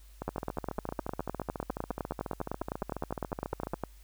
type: two click trains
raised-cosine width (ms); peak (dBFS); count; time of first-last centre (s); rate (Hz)
1; -18 / -21; 36 / 51; 0.28-3.837 / 0.22-3.741; 9.84 / 14.2
effects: added 50 Hz sine -51 dBFS peak until 4.03 s + white hiss -63 dBFS RMS until 4.03 s